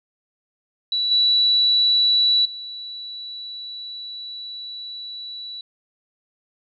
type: tone with level steps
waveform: sine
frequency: 3939 Hz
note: B7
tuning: 5 cents flat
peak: -19 / -14 / -31 dBFS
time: 0.92-5.61 s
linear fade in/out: 2 ms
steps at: 1.11 / 2.45 s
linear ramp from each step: 5 ms
effects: none